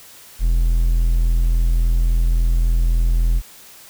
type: tone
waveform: triangle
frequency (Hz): 41.79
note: E1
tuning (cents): +24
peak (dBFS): -11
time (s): 0.39-3.42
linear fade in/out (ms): 50
effects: white hiss -43 dBFS RMS until 3.89 s